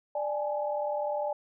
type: tone cluster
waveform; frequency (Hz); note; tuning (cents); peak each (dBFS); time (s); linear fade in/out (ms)
sine; 591 / 816 / 856; D5 / G#5 / A5; +11 / -31 / -48; -30 / -35 / -36; 0.15-1.33; 5
effects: none